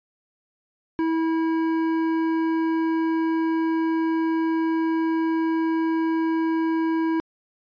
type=tone with hard clipping; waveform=sine; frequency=324.9 Hz; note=E4; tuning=25 cents flat; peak=-22 dBFS; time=0.99-7.2 s; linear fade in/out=0 ms; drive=11 dB; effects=resampled to 11025 Hz